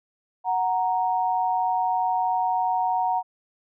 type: tone pair together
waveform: sine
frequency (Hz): 740 / 932.3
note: F#5 / A#5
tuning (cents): 0 / 0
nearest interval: major third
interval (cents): 400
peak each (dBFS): -23 / -24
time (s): 0.44-3.23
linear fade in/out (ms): 50
effects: none